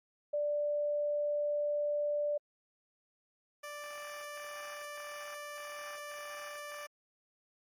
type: tone pair in turn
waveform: sine / 15% pulse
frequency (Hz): 588 / 588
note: D5 / D5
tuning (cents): +2 / +2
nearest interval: unison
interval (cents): 0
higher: neither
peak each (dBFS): -30 / -36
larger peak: first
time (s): 0.33-2.38 / 3.63-6.87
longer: second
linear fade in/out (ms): 10
effects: AAC 48 kbps